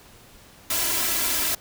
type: noise with comb filter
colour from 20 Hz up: white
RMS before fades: -24 dBFS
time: 0.7-1.55 s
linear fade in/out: 5 ms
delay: 3 ms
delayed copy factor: +0.85
effects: pink hiss -50 dBFS RMS until 1.6 s